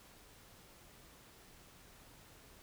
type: silence
effects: pink hiss -60 dBFS RMS until 2.62 s